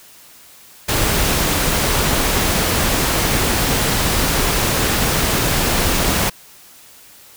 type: noise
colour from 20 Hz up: pink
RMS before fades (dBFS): -17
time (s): 0.88-6.3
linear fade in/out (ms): 10
effects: white hiss -44 dBFS RMS until 7.36 s